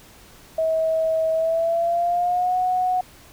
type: tone with pitch glide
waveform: sine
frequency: 643 to 734.4 Hz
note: E5 to F#5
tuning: -43 to -13 cents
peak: -18 dBFS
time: 0.58-3.01 s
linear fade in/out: 5 ms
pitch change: +230 cents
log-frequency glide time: 1.34-2.57 s
effects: pink hiss -48 dBFS RMS until 3.32 s